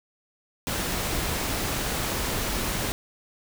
pink noise, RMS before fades -28 dBFS, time 0.67-2.92 s, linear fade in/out 0 ms, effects none

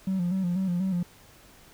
triangle tone with vibrato, 182.7 Hz, F#3, 22 cents flat, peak -21 dBFS, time 0.07-1.03 s, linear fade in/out 5 ms, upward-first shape square, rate 4.1 Hz, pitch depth 70 cents each way, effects tanh soft clip ceiling -20 dBFS + pink hiss -54 dBFS RMS until 1.73 s

